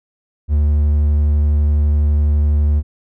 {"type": "tone", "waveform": "triangle", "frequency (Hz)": 74, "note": "D2", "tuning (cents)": 14, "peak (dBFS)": -9, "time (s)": [0.48, 2.83], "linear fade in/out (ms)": 50, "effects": []}